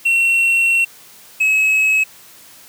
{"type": "tone pair in turn", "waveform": "triangle", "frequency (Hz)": [2722, 2569], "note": ["F7", "E7"], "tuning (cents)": [-45, -45], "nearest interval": "minor second", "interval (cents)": 100, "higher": "first", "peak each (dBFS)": -10, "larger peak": "neither", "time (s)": [[0.05, 0.85], [1.4, 2.04]], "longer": "first", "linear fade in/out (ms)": 10, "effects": ["white hiss -43 dBFS RMS until 2.68 s", "high-pass 80 Hz 12 dB/octave"]}